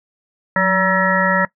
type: harmonic tone with a mistuned harmonic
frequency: 190.2 Hz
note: F#3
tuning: 48 cents sharp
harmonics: 1 / 3 / 5 / 7 / 9 / 10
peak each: -20 / -20 / -20 / -20 / -20 / -20 dBFS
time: 0.56-1.45 s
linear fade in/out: 2 ms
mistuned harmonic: 1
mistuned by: -61 cents
effects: noise-tail reverb RT60 0.1 s tail -20 dB re dry